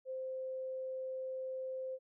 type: tone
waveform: sine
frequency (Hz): 521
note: C5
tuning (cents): -7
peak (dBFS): -38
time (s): 0.05-1.99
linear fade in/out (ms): 50
effects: none